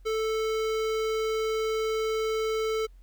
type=tone with notch filter; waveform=square; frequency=440 Hz; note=A4; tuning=in tune; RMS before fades=-28 dBFS; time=0.05-2.87 s; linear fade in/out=20 ms; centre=11000 Hz; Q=0.63; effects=added 44 Hz sine -48 dBFS peak until 3.02 s + pink hiss -71 dBFS RMS until 3.02 s

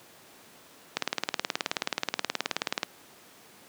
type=click train; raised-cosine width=0.2 ms; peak=-8 dBFS; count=36; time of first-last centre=0.97-2.832 s; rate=18.8 Hz; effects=pink hiss -53 dBFS RMS until 3.68 s + high-pass 200 Hz 12 dB/octave

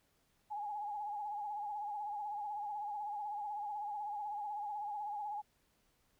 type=tone with vibrato; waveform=sine; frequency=830.6 Hz; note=G#5; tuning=in tune; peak=-38 dBFS; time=0.5-5.42 s; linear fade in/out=20 ms; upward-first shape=sine; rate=16 Hz; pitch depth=53 cents each way; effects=pink hiss -75 dBFS RMS until 6.19 s

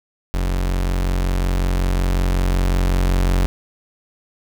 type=tone with level ramp; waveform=40% pulse; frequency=45.41 Hz; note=F#1; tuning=32 cents flat; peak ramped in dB=-17 to -13 dBFS; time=0.34-3.46 s; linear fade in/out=0 ms; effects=8-bit

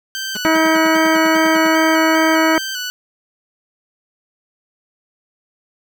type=tone with vibrato; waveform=15% pulse; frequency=1520 Hz; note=F#6; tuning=46 cents sharp; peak=-16 dBFS; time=0.15-2.9 s; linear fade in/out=0 ms; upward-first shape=square; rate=2.5 Hz; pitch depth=42 cents each way
type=tone bursts; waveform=sawtooth; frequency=205.5 Hz; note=G#3; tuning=18 cents flat; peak=-22 dBFS; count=14; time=0.35-1.672 s; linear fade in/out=5 ms; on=22 ms; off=78 ms
type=harmonic tone; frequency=320 Hz; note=D#4; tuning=49 cents sharp; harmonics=1 / 2 / 3 / 4 / 5 / 6 / 7; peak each=-15 / -18 / -20 / -21 / -22 / -23 / -23 dBFS; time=0.45-2.58 s; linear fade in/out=0 ms
effects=none

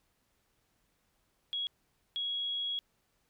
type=tone bursts at uneven times; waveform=sine; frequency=3322 Hz; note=G#7; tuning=in tune; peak=-32 dBFS; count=2; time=1.53-1.67 / 2.16-2.79 s; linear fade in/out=0 ms; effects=pink hiss -75 dBFS RMS until 3.29 s

